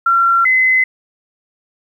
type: tone pair in turn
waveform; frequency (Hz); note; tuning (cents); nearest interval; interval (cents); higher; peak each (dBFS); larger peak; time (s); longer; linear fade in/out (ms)
sine; 1366 / 2039; F6 / C7; -39 / -45; perfect fifth; 694; second; -9; neither; 0.06-0.45 / 0.45-0.84; neither; 5
effects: 8-bit